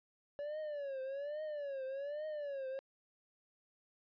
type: tone with vibrato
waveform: triangle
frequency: 570 Hz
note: C#5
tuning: 48 cents sharp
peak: -37 dBFS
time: 0.39-2.79 s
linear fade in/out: 0 ms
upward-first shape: triangle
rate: 1.2 Hz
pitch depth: 160 cents each way
effects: resampled to 11025 Hz